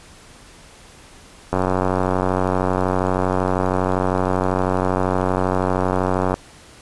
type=click train; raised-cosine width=1 ms; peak=-5 dBFS; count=447; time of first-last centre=1.53-6.341 s; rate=92.7 Hz; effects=pink hiss -45 dBFS RMS until 6.81 s + resampled to 24000 Hz